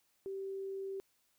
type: tone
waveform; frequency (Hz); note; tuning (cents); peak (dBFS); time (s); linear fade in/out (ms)
sine; 388.3; G4; -16; -38; 0.26-1; 0
effects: white hiss -75 dBFS RMS until 1.38 s